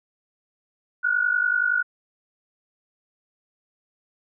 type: tone pair together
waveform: sine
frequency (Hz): 1436.3 / 1487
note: F6 / F#6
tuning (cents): +48 / +8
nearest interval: minor second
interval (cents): 60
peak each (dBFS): -22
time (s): 1.03-1.83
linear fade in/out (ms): 20
effects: none